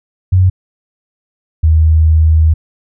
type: tone pair in turn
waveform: sine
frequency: 92.5 / 79.25 Hz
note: F#2 / D#2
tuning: 0 / +32 cents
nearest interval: minor third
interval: 268 cents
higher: first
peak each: -5 dBFS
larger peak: neither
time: 0.32-0.5 / 1.63-2.54 s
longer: second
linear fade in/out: 10 ms
effects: none